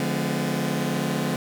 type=chord; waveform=sawtooth; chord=D diminished seventh; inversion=none; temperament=just; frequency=146.83 / 176.2 / 211.4 / 253.7 Hz; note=D3 / F3 / Ab3 / Cb4; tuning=0 / +16 / +31 / +47 cents; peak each=-25 dBFS; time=0-1.36 s; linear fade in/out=2 ms; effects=none